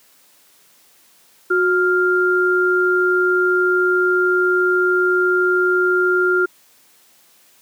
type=tone pair together; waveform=sine; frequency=364.7 / 1396.9 Hz; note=F#4 / F6; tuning=-25 / 0 cents; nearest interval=octave + major seventh; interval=2325 cents; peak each=-16 dBFS; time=1.5-6.46 s; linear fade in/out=10 ms; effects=white hiss -53 dBFS RMS until 7.61 s + high-pass 150 Hz 12 dB/octave